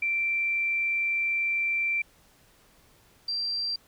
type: tone pair in turn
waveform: sine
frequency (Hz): 2349 / 4716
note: D7 / D8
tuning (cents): 0 / +6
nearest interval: octave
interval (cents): 1206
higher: second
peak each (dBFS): -24 / -27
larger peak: first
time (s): 0.02-2.02 / 3.28-3.76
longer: first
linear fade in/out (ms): 5
effects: pink hiss -60 dBFS RMS until 3.87 s